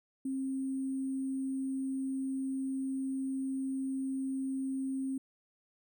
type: tone with sample-and-hold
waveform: sine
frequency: 266.6 Hz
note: C4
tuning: 33 cents sharp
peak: -32 dBFS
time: 0.25-5.18 s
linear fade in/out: 5 ms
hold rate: 8820 Hz
effects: none